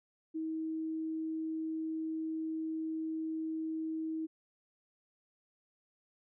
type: tone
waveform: sine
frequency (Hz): 318.9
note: D#4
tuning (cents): +43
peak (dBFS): -34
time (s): 0.34-4.27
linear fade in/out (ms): 20
effects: none